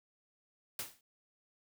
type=noise with exponential decay; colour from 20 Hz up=white; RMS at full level=-36 dBFS; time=0.79-1.01 s; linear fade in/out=2 ms; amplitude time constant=47 ms; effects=none